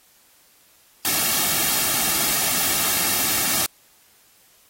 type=noise with comb filter; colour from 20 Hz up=white; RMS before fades=-21 dBFS; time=1.05-3.66 s; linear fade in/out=0 ms; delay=2 ms; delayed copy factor=-0.55; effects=white hiss -56 dBFS RMS until 4.69 s + AAC 48 kbps